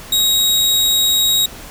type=tone; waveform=sawtooth; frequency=3799 Hz; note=A#7; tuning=32 cents sharp; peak=-9 dBFS; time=0.12-1.46 s; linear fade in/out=5 ms; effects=pink hiss -35 dBFS RMS until 1.7 s